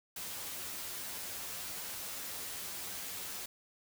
white noise with comb filter, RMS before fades -42 dBFS, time 0.16-3.46 s, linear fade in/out 5 ms, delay 11 ms, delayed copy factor +0.6, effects none

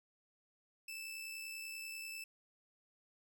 sawtooth tone with amplitude modulation, 2637 Hz, E7, in tune, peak -39 dBFS, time 0.88-2.24 s, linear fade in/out 5 ms, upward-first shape sine, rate 70.2 Hz, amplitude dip 40%, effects none

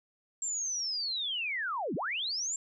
sine linear two-way sweep, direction down then up, 7470 to 139.8 to 7470 Hz, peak -31 dBFS, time 0.42-2.56 s, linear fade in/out 2 ms, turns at 1.95 s, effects none

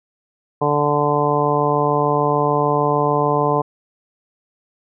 harmonic tone, 146.7 Hz, D3, 2 cents flat, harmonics 1 / 2 / 3 / 4 / 5 / 6 / 7, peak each -23 / -25 / -20 / -23 / -23 / -23 / -21 dBFS, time 0.61-3.62 s, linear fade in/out 10 ms, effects none

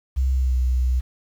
sine tone with pitch glide, 65.41 to 62.93 Hz, C2 to B1, 0 to +33 cents, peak -17 dBFS, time 0.16-1.01 s, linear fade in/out 20 ms, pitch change -67 cents, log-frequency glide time 0.34-0.55 s, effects 8-bit

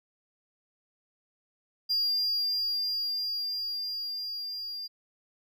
triangle tone with level ramp, 4801 Hz, D8, 37 cents sharp, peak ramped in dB -23 to -34 dBFS, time 1.89-4.88 s, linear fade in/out 20 ms, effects none

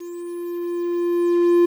triangle tone with level ramp, 347.2 Hz, F4, 10 cents flat, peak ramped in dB -29 to -9 dBFS, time 0-1.66 s, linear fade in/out 10 ms, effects 8-bit

